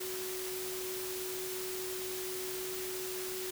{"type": "tone in noise", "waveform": "sine", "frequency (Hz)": 371.6, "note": "F#4", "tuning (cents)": 7, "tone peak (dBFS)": -39, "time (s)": [0, 3.51], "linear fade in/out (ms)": 10, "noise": "white", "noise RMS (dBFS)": -41, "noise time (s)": [0, 3.51], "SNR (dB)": -1, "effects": []}